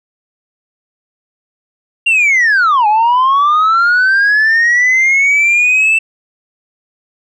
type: linear two-way sweep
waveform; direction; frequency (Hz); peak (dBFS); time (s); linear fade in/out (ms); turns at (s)
sine; down then up; 2804 to 825 to 2664; -5; 2.06-5.99; 10; 2.87
effects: tanh soft clip ceiling -6 dBFS